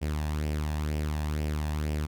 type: tone with flanger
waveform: sawtooth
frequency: 75.7 Hz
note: D#2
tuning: 47 cents flat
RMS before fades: -30 dBFS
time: 0.01-2.07 s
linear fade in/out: 20 ms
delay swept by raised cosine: 0.37 to 1.17 ms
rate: 2.1 Hz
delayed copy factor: +0.55
effects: none